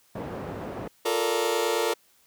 white low-pass noise, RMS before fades -35 dBFS, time 0.15-0.88 s, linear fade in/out 5 ms, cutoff 610 Hz, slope 12 dB/octave
sawtooth chord, Bb major seventh, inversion second, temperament just, 349.6 / 437 / 466.2 / 582.7 Hz, F4 / A4 / Bb4 / D5, +2 / -12 / 0 / -14 cents, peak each -27 / -24 / -23 / -28 dBFS, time 1.05-1.94 s, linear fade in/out 10 ms
effects white hiss -62 dBFS RMS until 2.26 s + high-pass 60 Hz 12 dB/octave

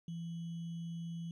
sine tone with sample-and-hold, 167.5 Hz, E3, 28 cents sharp, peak -39 dBFS, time 0.08-1.31 s, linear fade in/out 2 ms, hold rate 3150 Hz, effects low-pass 6000 Hz 12 dB/octave

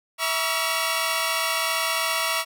15% pulse tone cluster, 653 / 958 / 1131 / 1367 / 2749 Hz, E5 / A#5 / C#6 / F6 / F7, -17 / +47 / +34 / -37 / -28 cents, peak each -22 / -23 / -21 / -25 / -24 dBFS, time 0.18-2.45 s, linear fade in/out 50 ms, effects none

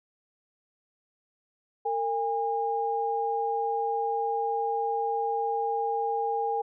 sine tone pair together, 456.3 / 813 Hz, A#4 / G#5, -37 / -37 cents, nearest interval minor seventh, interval 1000 cents, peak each -30 / -27 dBFS, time 1.85-6.62 s, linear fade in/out 10 ms, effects none

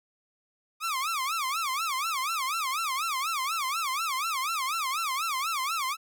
sawtooth tone with vibrato, 1182 Hz, D6, 11 cents sharp, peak -24 dBFS, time 0.8-5.97 s, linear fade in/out 50 ms, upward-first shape sine, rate 4.1 Hz, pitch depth 240 cents each way, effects none

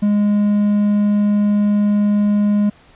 triangle tone, 206.5 Hz, G#3, 10 cents flat, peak -10 dBFS, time 0.02-2.7 s, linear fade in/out 10 ms, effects pink hiss -49 dBFS RMS until 2.95 s + resampled to 8000 Hz

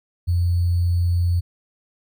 sine tone with sample-and-hold, 87.31 Hz, F2, in tune, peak -16 dBFS, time 0.27-1.41 s, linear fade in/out 20 ms, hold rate 4410 Hz, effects none

